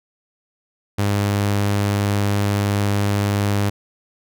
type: tone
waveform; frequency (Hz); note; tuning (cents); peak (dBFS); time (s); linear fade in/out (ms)
sawtooth; 101.5; G#2; -39; -13; 0.98-3.7; 10
effects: none